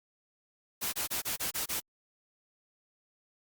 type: noise bursts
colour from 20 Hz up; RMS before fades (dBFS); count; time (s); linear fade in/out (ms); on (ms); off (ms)
white; -33; 7; 0.81-1.806; 20; 120; 26
effects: Opus 48 kbps